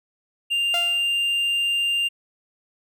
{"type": "tone", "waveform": "triangle", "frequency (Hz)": 2794, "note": "F7", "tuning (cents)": 0, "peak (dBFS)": -18, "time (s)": [0.5, 2.09], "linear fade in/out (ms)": 20}
{"type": "tone with exponential decay", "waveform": "sawtooth", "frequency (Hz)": 693, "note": "F5", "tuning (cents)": -14, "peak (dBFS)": -20, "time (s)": [0.74, 1.15], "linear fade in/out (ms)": 1, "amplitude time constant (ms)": 87}
{"effects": []}